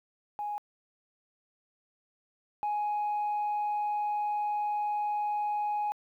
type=tone pair in turn; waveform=sine; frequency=830.6 / 834.3 Hz; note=G#5 / G#5; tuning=0 / +8 cents; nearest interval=unison; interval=8 cents; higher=second; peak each=-31 / -26 dBFS; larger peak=second; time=0.39-0.58 / 2.63-5.92 s; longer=second; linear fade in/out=0 ms; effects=tanh soft clip ceiling -26 dBFS + 11-bit